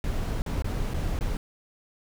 brown noise with dropouts, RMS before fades -28 dBFS, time 0.04-1.37 s, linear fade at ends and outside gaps 1 ms, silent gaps 0.42-0.462 / 0.622-0.644 / 0.937-0.942 / 1.19-1.209 s, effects none

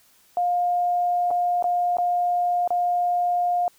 sine tone with dropouts, 708 Hz, F5, 23 cents sharp, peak -19 dBFS, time 0.37-3.68 s, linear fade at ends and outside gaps 1 ms, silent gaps 1.306-1.311 / 1.625-1.641 / 1.97-1.984 / 2.676-2.705 s, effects white hiss -58 dBFS RMS until 3.78 s

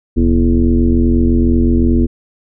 sine tone with frequency modulation, 155 Hz, D#3, 6 cents flat, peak -8 dBFS, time 0.16-2.07 s, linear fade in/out 20 ms, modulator 88.1 Hz, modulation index 2.1, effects none

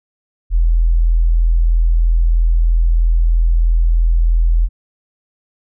sine tone, 41.55 Hz, E1, 15 cents sharp, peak -9 dBFS, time 0.5-4.69 s, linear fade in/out 50 ms, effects none

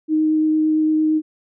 sine tone with vibrato, 311.1 Hz, D#4, in tune, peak -14 dBFS, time 0.08-1.22 s, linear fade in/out 50 ms, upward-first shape triangle, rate 8.8 Hz, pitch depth 9 cents each way, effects none

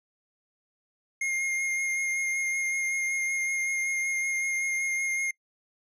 square tone with vibrato, 2132 Hz, C7, 32 cents sharp, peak -27 dBFS, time 1.21-5.31 s, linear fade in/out 5 ms, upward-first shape sine, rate 5.3 Hz, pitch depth 15 cents each way, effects noise-tail reverb RT60 0.1 s tail -24 dB re dry + low-pass 10000 Hz 12 dB/octave

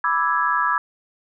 sine chord, E dominant seventh, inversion second, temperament equal, 987.8 / 1174.7 / 1318.5 / 1661.2 Hz, B5 / D6 / E6 / G#6, 0 / 0 / 0 / 0 cents, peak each -23 dBFS, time 0.04-0.78 s, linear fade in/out 2 ms, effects none

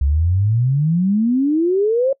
sine exponential sweep, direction up, 66.3 to 554.4 Hz, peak -13 dBFS, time 0.01-2.13 s, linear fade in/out 5 ms, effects noise-tail reverb RT60 0.1 s tail -25 dB re dry

